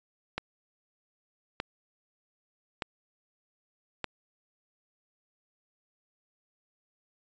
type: click train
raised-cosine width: 0.3 ms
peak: -15 dBFS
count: 4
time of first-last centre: 0.38-4.043 s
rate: 0.819 Hz
effects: resampled to 16000 Hz